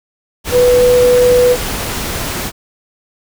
sine tone in noise, 493.9 Hz, B4, in tune, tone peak -6 dBFS, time 0.51-1.57 s, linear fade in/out 50 ms, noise pink, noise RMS -20 dBFS, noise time 0.44-2.52 s, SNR +11 dB, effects none

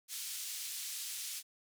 white band-pass noise, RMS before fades -42 dBFS, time 0.08-1.43 s, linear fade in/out 50 ms, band 3100 to 11000 Hz, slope 12 dB/octave, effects none

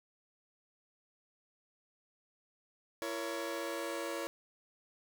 sawtooth chord, A# diminished, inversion second, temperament just, 335.6 / 466.2 / 559.4 Hz, E4 / A#4 / C#5, +31 / 0 / +16 cents, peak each -37 / -39 / -36 dBFS, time 3.02-4.27 s, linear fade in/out 0 ms, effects none

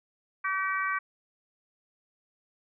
harmonic tone, 383 Hz, G4, 40 cents flat, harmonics 3 / 4 / 5 / 6, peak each -30 / -32 / -34 / -36 dBFS, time 0.44-0.99 s, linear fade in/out 10 ms, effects none

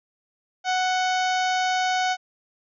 harmonic tone with a mistuned harmonic, 740 Hz, F#5, in tune, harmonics 1 / 2 / 3 / 4 / 5 / 6 / 7 / 8 / 9, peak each -22 / -28 / -32 / -34 / -36 / -38 / -39 / -40 / -41 dBFS, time 0.64-2.17 s, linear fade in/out 50 ms, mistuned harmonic 4, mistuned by +32 cents, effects none

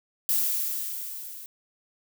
violet noise with level ramp, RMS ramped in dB -23 to -42 dBFS, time 0.29-1.46 s, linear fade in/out 0 ms, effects none

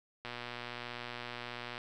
click train, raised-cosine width 0.3 ms, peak -25 dBFS, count 186, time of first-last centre 0.25-1.779 s, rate 121 Hz, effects none

